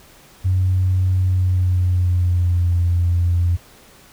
sine tone with pitch glide, 92.7 to 86.99 Hz, F#2 to F2, +4 to -6 cents, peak -13 dBFS, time 0.44-3.57 s, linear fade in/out 20 ms, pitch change -110 cents, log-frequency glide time 1.21-2.79 s, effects tanh soft clip ceiling -9 dBFS + pink hiss -47 dBFS RMS until 4.12 s

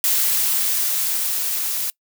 blue noise with level ramp, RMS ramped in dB -18 to -24 dBFS, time 0.04-1.9 s, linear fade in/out 0 ms, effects noise-tail reverb RT60 0.1 s tail -24 dB re dry

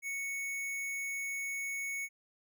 square tone, 2217 Hz, C#7, in tune, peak -36 dBFS, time 0.02-2.09 s, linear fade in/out 50 ms, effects none

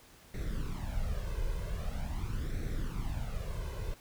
brown noise with flanger, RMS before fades -35 dBFS, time 0.34-3.94 s, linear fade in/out 2 ms, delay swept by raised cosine 0.5 to 2 ms, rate 0.44 Hz, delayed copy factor +1, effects pink hiss -58 dBFS RMS until 4 s

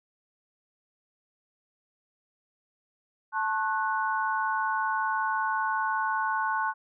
sine chord, F# minor, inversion first, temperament equal with one note detuned, 880 / 1085.3 / 1480 Hz, A5 / C#6 / F#6, 0 / -37 / 0 cents, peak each -29 / -30 / -30 dBFS, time 3.32-6.74 s, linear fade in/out 50 ms, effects none

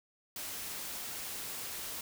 white noise, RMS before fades -41 dBFS, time 0.36-2.01 s, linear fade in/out 2 ms, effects none

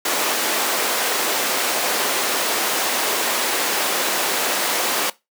pink high-pass noise, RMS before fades -21 dBFS, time 0.05-5.1 s, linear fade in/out 5 ms, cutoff 410 Hz, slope 12 dB/octave, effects noise-tail reverb RT60 0.2 s tail -19 dB re dry + high-pass 200 Hz 12 dB/octave

